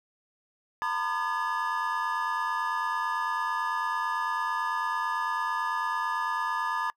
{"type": "tone cluster", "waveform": "triangle", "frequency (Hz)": [918, 1007, 1212, 1700], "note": ["A#5", "B5", "D#6", "G#6"], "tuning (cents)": [-27, 33, -46, 40], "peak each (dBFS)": -31, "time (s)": [0.82, 6.9], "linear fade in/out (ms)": 0, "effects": ["noise-tail reverb RT60 0.1 s tail -24 dB re dry"]}